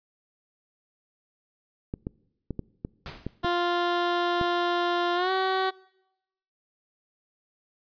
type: clicks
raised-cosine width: 3 ms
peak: -18 dBFS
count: 8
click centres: 1.939 / 2.069 / 2.507 / 2.593 / 2.849 / 3.266 / 3.446 / 4.413 s
type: noise with exponential decay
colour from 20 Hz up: pink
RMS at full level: -36 dBFS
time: 3.06-3.45 s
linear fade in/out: 1 ms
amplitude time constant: 83 ms
type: tone with pitch glide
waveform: 15% pulse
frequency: 349.2 to 378.6 Hz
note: F4 to F#4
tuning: 0 to +40 cents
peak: -17 dBFS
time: 3.43-5.71 s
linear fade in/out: 20 ms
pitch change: +140 cents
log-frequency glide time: 5.15-5.31 s
effects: noise-tail reverb RT60 0.9 s tail -24 dB re dry + resampled to 11025 Hz